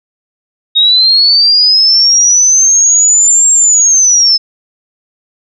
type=linear two-way sweep; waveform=sine; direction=up then down; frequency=3729 to 7500 to 5190 Hz; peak=-4 dBFS; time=0.75-4.38 s; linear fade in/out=20 ms; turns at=3.51 s; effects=none